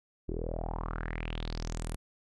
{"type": "tone with low-pass filter sweep", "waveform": "sawtooth", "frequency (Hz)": 40.54, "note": "E1", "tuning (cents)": -28, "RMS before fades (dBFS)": -36, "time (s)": [0.28, 1.96], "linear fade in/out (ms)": 10, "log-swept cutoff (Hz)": [350, 11000], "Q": 5.2, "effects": []}